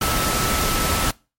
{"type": "tone in noise", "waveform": "sine", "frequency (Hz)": 1310, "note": "E6", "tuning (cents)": -11, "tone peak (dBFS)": -26, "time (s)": [0.01, 1.11], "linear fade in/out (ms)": 5, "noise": "pink", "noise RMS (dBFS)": -21, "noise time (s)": [0.01, 1.11], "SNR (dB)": -8, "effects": ["noise-tail reverb RT60 0.3 s tail -23 dB re dry", "MP3 64 kbps"]}